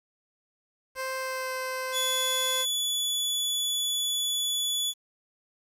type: tone with pitch glide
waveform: 15% pulse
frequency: 523.3 to 517.3 Hz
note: C5 to C5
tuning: 0 to -20 cents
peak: -24 dBFS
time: 0.95-2.66 s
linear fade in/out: 50 ms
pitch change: -20 cents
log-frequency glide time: 1.17-1.53 s
type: tone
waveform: sawtooth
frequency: 3430 Hz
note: A7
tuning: 45 cents flat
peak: -23 dBFS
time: 1.92-4.94 s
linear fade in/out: 50 ms
effects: resampled to 32000 Hz + 9-bit